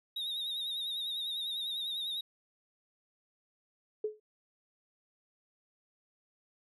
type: tone with vibrato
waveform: triangle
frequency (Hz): 3729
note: A#7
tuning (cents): 0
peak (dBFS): -33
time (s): 0.16-2.21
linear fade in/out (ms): 5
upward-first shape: sine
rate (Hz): 10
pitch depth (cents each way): 63
type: tone with exponential decay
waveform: sine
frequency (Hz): 427.4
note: G#4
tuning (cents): +50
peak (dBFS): -27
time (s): 4.04-4.2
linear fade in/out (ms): 5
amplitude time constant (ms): 34
effects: none